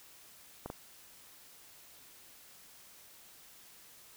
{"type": "clicks", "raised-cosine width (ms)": 1, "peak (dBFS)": -25, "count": 2, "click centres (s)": [0.66, 0.701], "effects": ["white hiss -57 dBFS RMS until 4.16 s"]}